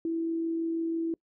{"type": "tone with amplitude modulation", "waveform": "sine", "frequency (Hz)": 329.6, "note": "E4", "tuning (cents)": 0, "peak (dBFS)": -26, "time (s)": [0.05, 1.14], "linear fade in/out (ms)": 2, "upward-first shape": "sine", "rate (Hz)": 46.1, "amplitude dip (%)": 25, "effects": ["noise-tail reverb RT60 0.1 s tail -25 dB re dry"]}